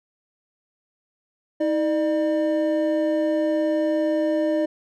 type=tone pair together; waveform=triangle; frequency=318.2 / 601 Hz; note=D#4 / D5; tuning=+39 / +40 cents; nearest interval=major seventh; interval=1101 cents; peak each=-20 / -20 dBFS; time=1.6-4.66 s; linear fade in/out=10 ms; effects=none